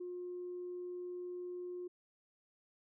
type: tone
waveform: sine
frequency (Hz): 357.4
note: F4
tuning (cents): +40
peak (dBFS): -40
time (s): 0-1.88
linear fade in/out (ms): 10
effects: tanh soft clip ceiling -36 dBFS